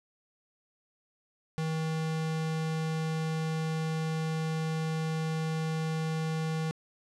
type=tone; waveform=square; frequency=159.3 Hz; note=D#3; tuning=41 cents sharp; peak=-30 dBFS; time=1.58-6.71 s; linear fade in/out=0 ms; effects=low-pass 8000 Hz 12 dB/octave